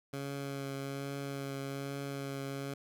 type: tone with vibrato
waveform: 15% pulse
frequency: 138.59 Hz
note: C#3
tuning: in tune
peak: -31 dBFS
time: 0.13-2.74 s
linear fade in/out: 5 ms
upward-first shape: triangle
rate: 1.2 Hz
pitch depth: 18 cents each way
effects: none